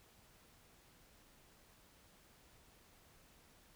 silence, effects pink hiss -66 dBFS RMS until 3.75 s

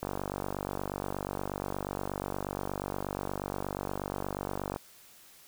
click train, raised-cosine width 1 ms, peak -19 dBFS, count 230, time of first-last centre 0.03-4.761 s, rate 48.4 Hz, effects white hiss -56 dBFS RMS until 5.47 s

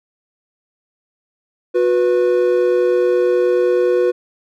triangle tone pair together, 362.4 / 491.9 Hz, F#4 / B4, -36 / -7 cents, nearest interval perfect fourth, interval 529 cents, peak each -13 dBFS, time 1.74-4.12 s, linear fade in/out 20 ms, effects none

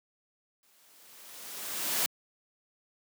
white noise with exponential growth, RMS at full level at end -27 dBFS, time 0.63-2.06 s, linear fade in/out 1 ms, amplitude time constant 310 ms, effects high-pass 200 Hz 12 dB/octave

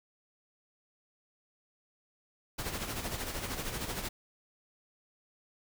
pink noise with tremolo, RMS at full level -35 dBFS, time 2.58-4.09 s, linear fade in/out 10 ms, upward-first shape sine, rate 13 Hz, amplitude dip 55%, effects none

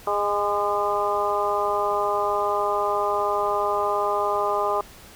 harmonic tone with a mistuned harmonic, 205.3 Hz, G#3, 20 cents flat, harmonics 2 / 3 / 4 / 5 / 6, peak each -27 / -27 / -27 / -27 / -27 dBFS, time 0.07-4.81 s, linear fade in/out 2 ms, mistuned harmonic 6, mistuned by -24 cents, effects pink hiss -46 dBFS RMS until 5.15 s

